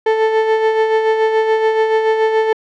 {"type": "tone with tremolo", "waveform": "35% pulse", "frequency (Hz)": 440.5, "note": "A4", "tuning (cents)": 2, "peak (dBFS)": -8, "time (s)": [0.06, 2.53], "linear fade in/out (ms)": 5, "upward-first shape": "sine", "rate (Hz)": 7, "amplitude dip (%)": 45, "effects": ["low-pass 2000 Hz 12 dB/octave"]}